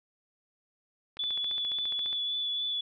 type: click train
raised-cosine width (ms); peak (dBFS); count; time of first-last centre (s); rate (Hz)
0.3; -29; 15; 1.17-2.129; 14.6
type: tone with vibrato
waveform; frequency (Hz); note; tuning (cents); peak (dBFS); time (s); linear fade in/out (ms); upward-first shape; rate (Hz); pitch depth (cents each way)
sine; 3449; A7; -35; -29; 1.19-2.81; 5; triangle; 3.6; 18
effects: none